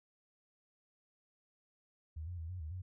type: tone with pitch steps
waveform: sine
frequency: 78.6 / 88.6 / 81.2 / 91.3 / 77.5 / 91.7 Hz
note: D#2 / F2 / E2 / F#2 / D#2 / F#2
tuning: +18 / +25 / -26 / -23 / -6 / -15 cents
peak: -40 dBFS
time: 2.16-2.82 s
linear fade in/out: 10 ms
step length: 110 ms
effects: none